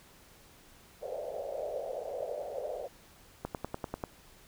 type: band-pass noise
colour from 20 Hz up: pink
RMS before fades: -38 dBFS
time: 1.01-2.88 s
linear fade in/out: 20 ms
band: 490 to 650 Hz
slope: 48 dB/octave
type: click train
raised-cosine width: 1 ms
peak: -20 dBFS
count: 7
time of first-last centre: 3.45-4.038 s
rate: 10.2 Hz
effects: pink hiss -58 dBFS RMS until 4.47 s